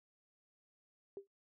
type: tone with exponential decay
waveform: sine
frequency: 396.2 Hz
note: G4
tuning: 18 cents sharp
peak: -39 dBFS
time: 1.17-1.27 s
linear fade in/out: 1 ms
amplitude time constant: 20 ms
effects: noise-tail reverb RT60 0.1 s tail -18 dB re dry